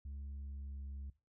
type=tone with pitch glide; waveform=sine; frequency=69.9 to 68.94 Hz; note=C#2 to C#2; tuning=+15 to -9 cents; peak=-40 dBFS; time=0.05-1.1 s; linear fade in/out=5 ms; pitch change=-24 cents; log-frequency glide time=0.27-0.82 s; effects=noise-tail reverb RT60 0.3 s tail -20 dB re dry + tanh soft clip ceiling -42 dBFS